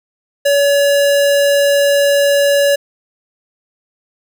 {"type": "tone", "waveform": "square", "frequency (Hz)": 567, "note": "C#5", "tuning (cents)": 39, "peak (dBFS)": -10, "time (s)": [0.45, 2.76], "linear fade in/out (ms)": 10, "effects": []}